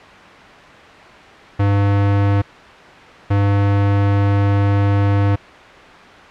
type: tone pair in turn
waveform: square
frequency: 100.4 / 100.4 Hz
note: G2 / G2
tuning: +42 / +42 cents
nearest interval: unison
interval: 0 cents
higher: neither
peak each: -13 dBFS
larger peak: neither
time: 1.59-2.42 / 3.3-5.36 s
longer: second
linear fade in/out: 10 ms
effects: white hiss -38 dBFS RMS until 6.3 s + low-pass 2000 Hz 12 dB/octave